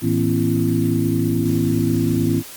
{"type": "tone cluster", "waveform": "sine", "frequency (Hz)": [108.8, 161.8, 242.8, 272.3, 337.3], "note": ["A2", "E3", "B3", "C#4", "E4"], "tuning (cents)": [-19, -32, -29, -31, 40], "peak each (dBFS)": -22, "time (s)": [0.01, 2.43], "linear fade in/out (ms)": 50, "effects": ["white hiss -37 dBFS RMS until 2.56 s", "Opus 32 kbps"]}